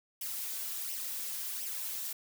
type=noise with flanger; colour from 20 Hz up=blue; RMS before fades=-38 dBFS; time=0.21-2.13 s; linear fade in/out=5 ms; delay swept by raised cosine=0.35 to 4.55 ms; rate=1.4 Hz; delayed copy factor=+0.65; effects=none